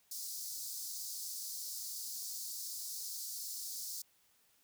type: high-pass noise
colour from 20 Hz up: pink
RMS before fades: -43 dBFS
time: 0.11-4.02 s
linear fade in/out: 5 ms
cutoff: 4500 Hz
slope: 48 dB/octave
effects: white hiss -71 dBFS RMS until 4.63 s